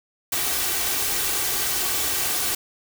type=noise with comb filter; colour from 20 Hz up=white; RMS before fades=-24 dBFS; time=0.32-2.55 s; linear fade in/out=5 ms; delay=2.6 ms; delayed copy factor=+0.5; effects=none